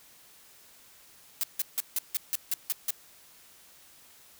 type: noise bursts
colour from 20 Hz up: blue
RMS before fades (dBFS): -28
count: 9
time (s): 1.41-2.906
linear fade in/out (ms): 0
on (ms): 24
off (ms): 160
effects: white hiss -56 dBFS RMS until 4.39 s